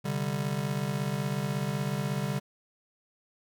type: chord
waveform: square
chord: C suspended second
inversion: none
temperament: just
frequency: 130.81 / 147.16 / 196.22 Hz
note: C3 / D3 / G3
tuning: 0 / +4 / +2 cents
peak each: -35 / -33 / -34 dBFS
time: 0.04-2.4 s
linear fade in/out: 20 ms
effects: none